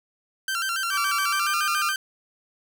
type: tone with vibrato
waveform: sawtooth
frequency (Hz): 1460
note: F#6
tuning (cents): -24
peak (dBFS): -21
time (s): 0.48-1.96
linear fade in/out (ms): 2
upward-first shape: square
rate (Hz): 7.1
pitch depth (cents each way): 110
type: tone with pitch glide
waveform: 35% pulse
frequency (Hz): 1157 to 1211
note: D6 to D#6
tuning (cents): -26 to -47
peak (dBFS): -23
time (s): 0.9-1.94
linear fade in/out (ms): 50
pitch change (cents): +79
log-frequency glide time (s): 1.26-1.58
effects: none